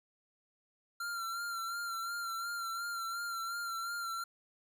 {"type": "tone with vibrato", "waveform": "square", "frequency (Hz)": 1375, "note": "F6", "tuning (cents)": -27, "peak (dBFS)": -37, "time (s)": [1, 4.24], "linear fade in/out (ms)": 5, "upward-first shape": "sine", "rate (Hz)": 2.8, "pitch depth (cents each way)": 37, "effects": []}